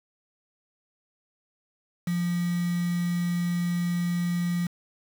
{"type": "tone with quantisation", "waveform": "sine", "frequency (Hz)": 174.3, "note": "F3", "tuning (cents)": -3, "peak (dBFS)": -24, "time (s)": [2.07, 4.67], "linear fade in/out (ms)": 5, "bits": 6, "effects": []}